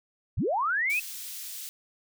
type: linear sweep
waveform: sine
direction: up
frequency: 46.25 to 2628 Hz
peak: -24 dBFS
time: 0.37-1 s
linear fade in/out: 10 ms
type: high-pass noise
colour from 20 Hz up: white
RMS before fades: -39 dBFS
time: 0.9-1.69 s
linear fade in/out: 0 ms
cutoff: 3100 Hz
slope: 12 dB/octave
effects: none